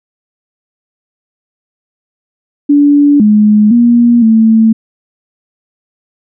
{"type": "tone with pitch steps", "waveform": "sine", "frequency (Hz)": [288.5, 210.9, 237.7, 222.7], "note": ["D4", "G#3", "A#3", "A3"], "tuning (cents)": [-31, 27, 34, 21], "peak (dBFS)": -3, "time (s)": [2.69, 4.73], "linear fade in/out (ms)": 10, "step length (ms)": 510, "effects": []}